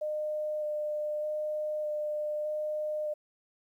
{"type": "tone with vibrato", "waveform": "sine", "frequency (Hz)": 605, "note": "D#5", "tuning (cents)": -49, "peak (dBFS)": -30, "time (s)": [0.01, 3.14], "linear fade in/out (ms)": 10, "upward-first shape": "square", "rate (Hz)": 0.82, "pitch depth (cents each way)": 9, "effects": ["11-bit"]}